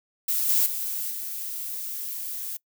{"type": "noise with level steps", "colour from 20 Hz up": "violet", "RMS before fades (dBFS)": [-25, -21, -30, -33], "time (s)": [0.28, 2.57], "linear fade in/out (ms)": 5, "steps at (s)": [0.49, 0.66, 1.11], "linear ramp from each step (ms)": 2, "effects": ["noise-tail reverb RT60 0.1 s tail -23 dB re dry"]}